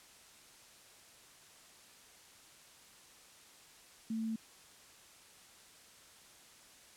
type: tone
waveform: sine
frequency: 223.1 Hz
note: A3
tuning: 24 cents sharp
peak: -34 dBFS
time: 4.1-4.36 s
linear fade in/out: 5 ms
effects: white hiss -59 dBFS RMS until 6.96 s + low-pass 10000 Hz 12 dB/octave